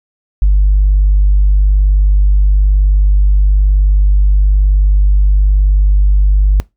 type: tone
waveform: sine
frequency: 49.47 Hz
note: G1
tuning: 17 cents sharp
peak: -4 dBFS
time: 0.42-6.6 s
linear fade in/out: 0 ms
effects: noise-tail reverb RT60 0.2 s tail -23 dB re dry + tanh soft clip ceiling -2 dBFS